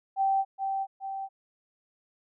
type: tone with echo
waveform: sine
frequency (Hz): 778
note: G5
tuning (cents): -13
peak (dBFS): -22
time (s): 0.16-0.45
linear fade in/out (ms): 50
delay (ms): 420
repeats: 2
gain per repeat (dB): -5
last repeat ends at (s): 1.29
effects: none